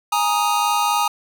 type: chord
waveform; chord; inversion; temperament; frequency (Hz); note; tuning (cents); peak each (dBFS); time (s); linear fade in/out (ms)
square; Ab suspended second; none; just; 830.6 / 934.4 / 1245.9; Ab5 / Bb5 / Eb6; 0 / +4 / +2; -22; 0.12-1.08; 5
effects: none